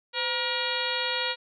harmonic tone with a mistuned harmonic, 475.6 Hz, A#4, 35 cents sharp, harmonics 1 / 2 / 3 / 4 / 5 / 6 / 7 / 8 / 9, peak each -35 / -35 / -35 / -35 / -35 / -35 / -35 / -35 / -35 dBFS, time 0.13-1.36 s, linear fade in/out 50 ms, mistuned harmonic 1, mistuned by +120 cents, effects none

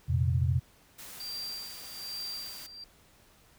sine chord, F suspended fourth, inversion none, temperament equal, 87.31 / 116.54 / 130.81 Hz, F2 / Bb2 / C3, 0 / 0 / 0 cents, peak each -27 / -31 / -28 dBFS, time 0.08-0.6 s, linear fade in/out 20 ms
white noise, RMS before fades -46 dBFS, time 0.98-2.67 s, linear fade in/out 10 ms
sine tone with tremolo, 4718 Hz, D8, 7 cents sharp, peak -35 dBFS, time 1.2-2.84 s, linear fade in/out 2 ms, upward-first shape sine, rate 1.2 Hz, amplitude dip 75%
effects pink hiss -61 dBFS RMS until 3.58 s

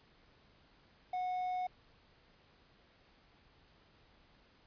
triangle tone with hard clipping, 732 Hz, F#5, 19 cents flat, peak -35 dBFS, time 1.13-1.67 s, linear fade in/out 5 ms, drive 6 dB, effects pink hiss -66 dBFS RMS until 4.66 s + resampled to 11025 Hz

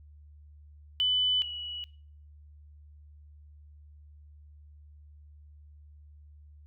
sine tone pair in turn, 3000 / 2933 Hz, F#7 / F#7, +23 / -16 cents, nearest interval unison, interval 39 cents, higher first, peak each -23 / -35 dBFS, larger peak first, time 1-1.42 / 1.42-1.84 s, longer neither, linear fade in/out 0 ms, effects noise-tail reverb RT60 0.5 s tail -21 dB re dry + added 74 Hz sine -50 dBFS peak until 6.66 s

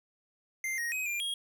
square tone with pitch steps, 2093 / 1875 / 2526 / 2390 / 3272 Hz, C7 / A#6 / D#7 / D7 / G#7, 0 / +10 / +26 / +30 / -26 cents, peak -32 dBFS, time 0.64-1.34 s, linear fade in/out 2 ms, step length 140 ms, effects none

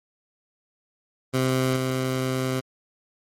15% pulse tone with level steps, 130 Hz, C3, 11 cents flat, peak -14 / -17 dBFS, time 1.33-2.61 s, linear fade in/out 20 ms, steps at 1.76 s, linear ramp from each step 5 ms, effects MP3 64 kbps

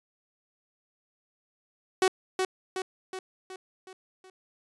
sawtooth tone with echo, 374.8 Hz, F#4, 22 cents sharp, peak -16 dBFS, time 2.02-2.08 s, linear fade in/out 2 ms, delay 370 ms, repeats 6, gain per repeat -5 dB, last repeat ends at 4.3 s, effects resampled to 24000 Hz

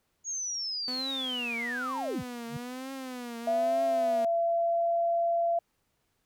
sine linear sweep, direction down, 6680 to 32.7 Hz, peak -31 dBFS, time 0.24-2.24 s, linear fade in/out 50 ms
sawtooth tone with vibrato, 250 Hz, B3, 21 cents sharp, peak -33 dBFS, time 0.88-4.25 s, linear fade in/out 2 ms, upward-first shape triangle, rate 1.1 Hz, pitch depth 140 cents each way
sine tone with exponential growth, 146.83 Hz, D3, in tune, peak -30 dBFS, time 2.45-2.57 s, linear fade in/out 5 ms, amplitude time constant 24 ms
sine tone with pitch glide, 675 to 680.5 Hz, E5 to F5, +41 to -45 cents, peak -24 dBFS, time 3.47-5.59 s, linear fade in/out 5 ms, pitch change +14 cents, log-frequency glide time 4.22-4.96 s
effects pink hiss -75 dBFS RMS until 6.25 s

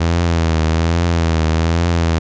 sawtooth tone with vibrato, 82.41 Hz, E2, in tune, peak -9 dBFS, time 0-2.19 s, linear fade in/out 10 ms, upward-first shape triangle, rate 1.2 Hz, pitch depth 78 cents each way, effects resampled to 16000 Hz

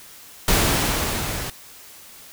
pink noise with level ramp, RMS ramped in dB -17 to -29 dBFS, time 0.48-1.5 s, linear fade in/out 2 ms, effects white hiss -44 dBFS RMS until 2.32 s

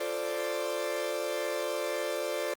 40% pulse chord, D minor seventh, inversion first, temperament equal, 349.2 / 440 / 523.3 / 587.3 Hz, F4 / A4 / C5 / D5, 0 / 0 / 0 / 0 cents, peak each -38 / -37 / -35 / -33 dBFS, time 0-2.54 s, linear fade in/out 5 ms, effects Opus 24 kbps

